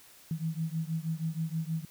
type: beating tone pair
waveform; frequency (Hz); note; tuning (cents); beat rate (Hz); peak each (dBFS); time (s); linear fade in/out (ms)
sine; 158.8 / 165.1; D#3 / E3; +36 / +3; 6.3; -33 / -34; 0.31-1.85; 2
effects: white hiss -56 dBFS RMS until 1.9 s

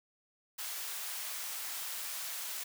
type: high-pass noise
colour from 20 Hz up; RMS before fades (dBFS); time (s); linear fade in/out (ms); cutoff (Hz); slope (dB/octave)
white; -40; 0.58-2.64; 10; 770; 12
effects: none

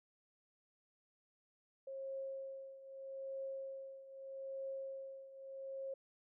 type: tone with tremolo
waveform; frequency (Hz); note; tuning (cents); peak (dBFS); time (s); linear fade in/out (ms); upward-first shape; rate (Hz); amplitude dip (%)
sine; 539; C#5; -49; -40; 1.87-5.94; 5; triangle; 0.8; 80
effects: none

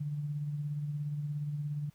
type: tone with tremolo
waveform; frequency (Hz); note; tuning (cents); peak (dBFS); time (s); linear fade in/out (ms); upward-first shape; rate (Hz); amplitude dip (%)
sine; 147.1; D3; +3; -31; 0-1.9; 10; sine; 17; 40
effects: pink hiss -68 dBFS RMS until 1.94 s

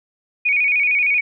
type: tone with vibrato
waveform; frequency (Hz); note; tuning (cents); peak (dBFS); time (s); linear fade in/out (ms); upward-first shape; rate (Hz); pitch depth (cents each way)
sine; 2354; D7; +3; -14; 0.45-1.21; 10; square; 13; 77
effects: none

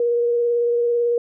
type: tone with vibrato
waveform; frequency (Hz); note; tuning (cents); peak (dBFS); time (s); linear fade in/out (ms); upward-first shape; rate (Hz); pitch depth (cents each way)
sine; 475.4; A#4; +34; -16; 0-1.18; 2; sine; 18; 14
effects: none

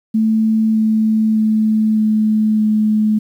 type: tone with pitch steps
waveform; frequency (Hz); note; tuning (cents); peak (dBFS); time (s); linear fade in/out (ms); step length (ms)
sine; 220 / 218.6 / 217.2 / 215.8 / 214.5; A3 / A3 / A3 / A3 / A3; 0 / -11 / -22 / -33 / -44; -11; 0.14-3.19; 10; 610
effects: 8-bit

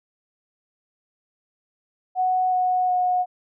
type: tone with pitch steps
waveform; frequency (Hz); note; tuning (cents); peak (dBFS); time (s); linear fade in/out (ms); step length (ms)
sine; 740 / 733.6 / 727.3; F#5 / F#5 / F#5; 0 / -15 / -30; -18; 2.15-3.26; 50; 370
effects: none

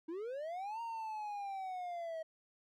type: linear two-way sweep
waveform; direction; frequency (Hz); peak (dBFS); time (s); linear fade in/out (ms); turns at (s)
triangle; up then down; 310 to 932.3 to 635; -37; 0.08-2.23; 10; 0.81
effects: MP3 96 kbps

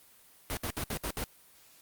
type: noise bursts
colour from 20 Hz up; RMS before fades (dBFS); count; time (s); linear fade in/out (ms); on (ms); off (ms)
pink; -34; 6; 0.5-1.24; 0; 70; 64
effects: white hiss -59 dBFS RMS until 1.81 s + Opus 32 kbps

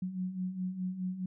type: beating tone pair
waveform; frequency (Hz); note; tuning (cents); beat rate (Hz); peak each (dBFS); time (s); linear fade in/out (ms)
sine; 180.8 / 185.6; F#3 / F#3; -40 / +6; 4.8; -40 / -34; 0.02-1.26; 5
effects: none

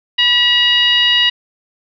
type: tone with frequency modulation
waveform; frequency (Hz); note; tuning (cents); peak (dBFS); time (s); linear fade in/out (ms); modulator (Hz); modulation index
sine; 2875; F7; +50; -9; 0.18-1.3; 10; 940; 0.96
effects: none

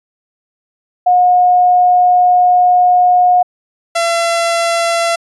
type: tone pair in turn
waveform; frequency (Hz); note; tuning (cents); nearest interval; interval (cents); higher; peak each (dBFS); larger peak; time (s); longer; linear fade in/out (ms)
sine / sawtooth; 721 / 676.8; F#5 / E5; -45 / +45; minor second; 110; first; -6 / -8; first; 1.06-3.43 / 3.95-5.16; first; 10
effects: resampled to 24000 Hz

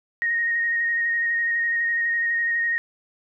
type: tone with vibrato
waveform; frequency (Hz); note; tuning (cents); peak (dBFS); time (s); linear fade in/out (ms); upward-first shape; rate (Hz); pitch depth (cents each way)
sine; 1864.7; A#6; 0; -20; 0.22-2.78; 0; square; 12; 13
effects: none

